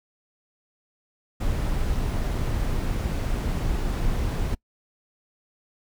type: noise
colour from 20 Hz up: brown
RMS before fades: -25 dBFS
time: 1.4-4.55 s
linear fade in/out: 10 ms
effects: noise-tail reverb RT60 0.1 s tail -25 dB re dry